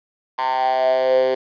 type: tone with high-pass filter sweep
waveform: 10% pulse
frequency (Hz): 130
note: C3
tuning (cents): -11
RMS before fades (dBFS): -18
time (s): 0.38-1.35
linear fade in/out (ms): 10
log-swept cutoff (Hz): 980 to 440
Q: 8.3
effects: resampled to 11025 Hz + 8-bit